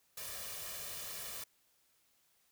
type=noise with comb filter; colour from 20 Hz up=white; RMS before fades=-44 dBFS; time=0.17-1.44 s; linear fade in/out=5 ms; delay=1.7 ms; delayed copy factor=+0.6; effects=white hiss -73 dBFS RMS until 2.51 s